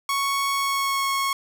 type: tone with pitch glide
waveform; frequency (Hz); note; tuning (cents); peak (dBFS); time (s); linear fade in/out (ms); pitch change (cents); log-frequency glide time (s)
sawtooth; 1108.7 to 1096; C#6 to C#6; 0 to -20; -18; 0.09-1.33; 2; -20; 0.53-1.09
effects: none